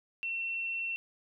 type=tone; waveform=sine; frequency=2708 Hz; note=E7; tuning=46 cents sharp; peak=-32 dBFS; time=0.23-0.96 s; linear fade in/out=0 ms; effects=none